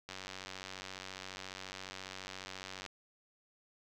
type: click train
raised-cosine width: 0.2 ms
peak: -26 dBFS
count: 263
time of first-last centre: 0.09-2.862 s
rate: 94.5 Hz
effects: none